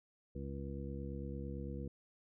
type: harmonic tone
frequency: 68.9 Hz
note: C#2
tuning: 10 cents flat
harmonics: 1 / 2 / 3 / 4 / 5 / 7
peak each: -44 / -46 / -47 / -51 / -51 / -50 dBFS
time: 0.35-1.88 s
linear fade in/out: 5 ms
effects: none